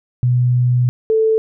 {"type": "tone pair in turn", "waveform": "sine", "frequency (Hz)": [123.8, 441.2], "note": ["B2", "A4"], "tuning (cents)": [5, 5], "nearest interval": "octave + minor seventh", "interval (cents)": 2200, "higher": "second", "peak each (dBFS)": -11, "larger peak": "neither", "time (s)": [[0.23, 0.89], [1.1, 1.38]], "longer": "first", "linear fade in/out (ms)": 0, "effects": []}